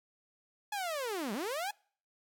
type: linear two-way sweep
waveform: sawtooth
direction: down then up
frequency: 854 to 188.9 to 854 Hz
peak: -30 dBFS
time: 0.72-1.71 s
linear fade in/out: 5 ms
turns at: 1.33 s
effects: noise-tail reverb RT60 0.5 s tail -26 dB re dry + MP3 96 kbps

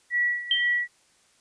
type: tone with tremolo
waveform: sine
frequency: 1938 Hz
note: B6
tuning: 33 cents flat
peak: -20 dBFS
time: 0.1-0.88 s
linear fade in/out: 50 ms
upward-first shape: sine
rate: 2.1 Hz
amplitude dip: 80%
type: tone with exponential decay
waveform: sine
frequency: 3142 Hz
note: G7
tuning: 3 cents sharp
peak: -17 dBFS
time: 0.51-0.81 s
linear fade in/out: 2 ms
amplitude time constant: 64 ms
effects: white hiss -62 dBFS RMS until 1.4 s + resampled to 22050 Hz

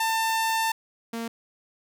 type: tone pair in turn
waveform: sawtooth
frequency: 895 / 229.9 Hz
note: A5 / A#3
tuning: +29 / -24 cents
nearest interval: 2 octaves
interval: 2353 cents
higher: first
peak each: -19 / -26 dBFS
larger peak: first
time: 0-0.72 / 1.13-1.28 s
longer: first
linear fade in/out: 5 ms
effects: none

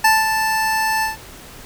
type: tone with ADSR envelope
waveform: 25% pulse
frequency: 880 Hz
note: A5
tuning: in tune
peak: -6 dBFS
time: 0.04-1.17 s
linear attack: 7 ms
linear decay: 200 ms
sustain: -7 dB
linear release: 140 ms
effects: pink hiss -39 dBFS RMS until 1.65 s

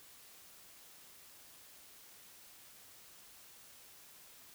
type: silence
effects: white hiss -58 dBFS RMS until 4.54 s

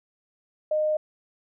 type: tone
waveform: sine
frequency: 614 Hz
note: D#5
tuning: 23 cents flat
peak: -21 dBFS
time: 0.71-0.97 s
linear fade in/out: 5 ms
effects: none

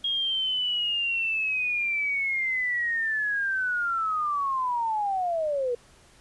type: linear sweep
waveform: sine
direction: down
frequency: 3273 to 471.6 Hz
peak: -24 dBFS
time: 0.04-5.75 s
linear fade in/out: 5 ms
effects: pink hiss -56 dBFS RMS until 6.2 s + resampled to 24000 Hz

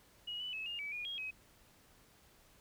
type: tone with pitch steps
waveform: sine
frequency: 2897 / 2980 / 2586 / 2829 / 2293 / 2439 / 3270 / 2539 Hz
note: F#7 / F#7 / E7 / F7 / D7 / D#7 / G#7 / D#7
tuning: -37 / +12 / -34 / +22 / -42 / -35 / -28 / +34 cents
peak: -39 dBFS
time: 0.27-1.31 s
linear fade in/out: 10 ms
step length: 130 ms
effects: pink hiss -65 dBFS RMS until 2.6 s

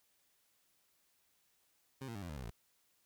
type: tone with pitch steps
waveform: 20% pulse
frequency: 133.6 / 115.64 / 100.09 / 86.63 / 74.98 / 64.9 / 56.17 Hz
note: C3 / A#2 / G2 / F2 / D2 / C2 / A1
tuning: +36 / -13 / +37 / -13 / +36 / -13 / +36 cents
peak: -38 dBFS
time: 2.01-2.507 s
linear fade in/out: 5 ms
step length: 71 ms
effects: white hiss -75 dBFS RMS until 3.05 s

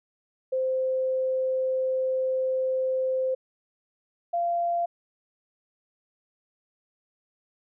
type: tone pair in turn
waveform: sine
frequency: 520 / 689.5 Hz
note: C5 / F5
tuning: -11 / -22 cents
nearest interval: perfect fourth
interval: 489 cents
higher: second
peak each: -23 dBFS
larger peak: neither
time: 0.52-3.35 / 4.33-4.86 s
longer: first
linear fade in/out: 10 ms
effects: none

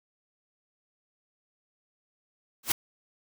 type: noise with exponential growth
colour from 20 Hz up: white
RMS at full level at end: -18 dBFS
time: 2.63-2.72 s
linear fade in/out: 5 ms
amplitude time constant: 18 ms
effects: none

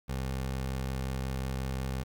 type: tone with vibrato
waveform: 20% pulse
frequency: 65.7 Hz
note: C2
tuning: 8 cents sharp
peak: -27 dBFS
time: 0.08-2.04 s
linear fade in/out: 20 ms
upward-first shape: sine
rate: 5.2 Hz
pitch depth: 8 cents each way
effects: 9-bit

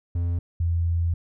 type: tone pair in turn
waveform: triangle / sine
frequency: 86.3 / 84.57 Hz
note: F2 / E2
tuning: -20 / +45 cents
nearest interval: unison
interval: 35 cents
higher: first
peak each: -20 dBFS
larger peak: neither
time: 0.15-0.39 / 0.6-1.14 s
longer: second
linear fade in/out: 5 ms
effects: none

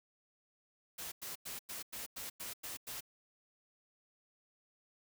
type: noise bursts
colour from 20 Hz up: white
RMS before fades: -44 dBFS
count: 9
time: 0.98-3.008 s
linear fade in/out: 10 ms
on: 140 ms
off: 96 ms
effects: none

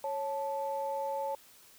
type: tone pair together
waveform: sine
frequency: 551.2 / 875 Hz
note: C#5 / A5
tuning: -10 / -10 cents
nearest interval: minor sixth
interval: 800 cents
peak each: -34 / -34 dBFS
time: 0.04-1.35 s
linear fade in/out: 2 ms
effects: tanh soft clip ceiling -24 dBFS + white hiss -58 dBFS RMS until 1.78 s

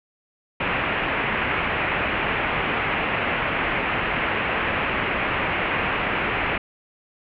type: low-pass noise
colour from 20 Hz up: white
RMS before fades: -24 dBFS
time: 0.6-6.58 s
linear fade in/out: 5 ms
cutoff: 2700 Hz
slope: 48 dB/octave
effects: none

